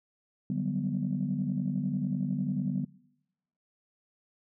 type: chord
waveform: sine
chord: G major seventh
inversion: second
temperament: equal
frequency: 146.83 / 185 / 196 / 246.9 Hz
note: D3 / F#3 / G3 / B3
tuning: 0 / 0 / 0 / 0 cents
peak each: -33 dBFS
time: 0.5-2.85 s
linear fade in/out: 2 ms
effects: noise-tail reverb RT60 0.9 s tail -23 dB re dry + tanh soft clip ceiling -19 dBFS